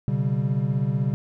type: tone cluster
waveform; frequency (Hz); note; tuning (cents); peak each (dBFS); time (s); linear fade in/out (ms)
triangle; 125.1 / 141.1 / 194.1; B2 / C#3 / G3; +23 / +31 / -17; -23 / -22 / -26; 0.08-1.14; 0
effects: none